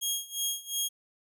15% pulse tone with tremolo, 3268 Hz, G#7, 29 cents flat, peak -20 dBFS, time 0.01-0.89 s, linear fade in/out 20 ms, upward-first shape sine, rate 2.8 Hz, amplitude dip 90%, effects none

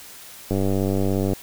click train, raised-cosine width 2 ms, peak -10 dBFS, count 81, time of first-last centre 0.51-1.333 s, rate 97.2 Hz, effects white hiss -42 dBFS RMS until 1.42 s

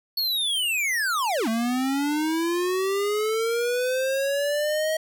square linear two-way sweep, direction down then up, 4416 to 220 to 637 Hz, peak -23 dBFS, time 0.17-4.97 s, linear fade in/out 5 ms, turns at 1.48 s, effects none

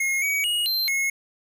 square tone with pitch steps, 2153 / 2262 / 2884 / 4133 / 2172 Hz, C7 / C#7 / F#7 / C8 / C#7, +49 / +34 / -45 / -22 / -36 cents, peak -22 dBFS, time 0-1.1 s, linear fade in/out 5 ms, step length 220 ms, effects none

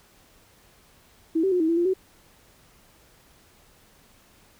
sine tone with pitch steps, 324.4 / 384.7 / 360.1 / 319.9 / 334.4 / 346 / 376.3 Hz, E4 / G4 / F#4 / D#4 / E4 / F4 / F#4, -28 / -33 / -47 / +48 / +25 / -16 / +29 cents, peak -19 dBFS, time 1.35-1.938 s, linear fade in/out 10 ms, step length 84 ms, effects pink hiss -57 dBFS RMS until 4.59 s

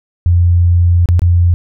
sine tone with dropouts, 87.1 Hz, F2, 4 cents flat, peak -6 dBFS, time 0.26-1.54 s, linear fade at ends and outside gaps 0 ms, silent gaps 1.058-1.088 / 1.194-1.219 s, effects none

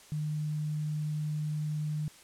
sine tone, 151.8 Hz, D#3, 42 cents flat, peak -30 dBFS, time 0.12-2.08 s, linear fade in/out 0 ms, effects white hiss -55 dBFS RMS until 2.23 s + low-pass 10000 Hz 12 dB/octave

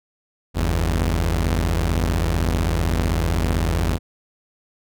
sawtooth tone pair together, 49.04 / 82.41 Hz, G1 / E2, +1 / 0 cents, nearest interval major sixth, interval 899 cents, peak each -17 dBFS, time 0.54-3.99 s, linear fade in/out 50 ms, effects none

